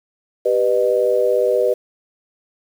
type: chord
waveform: sine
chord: G augmented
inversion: none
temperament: equal with one note detuned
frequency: 392 / 493.9 / 611.2 Hz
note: G4 / B4 / D#5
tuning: 0 / 0 / -31 cents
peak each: -20 / -16 / -19 dBFS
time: 0.45-1.74 s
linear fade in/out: 10 ms
effects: 7-bit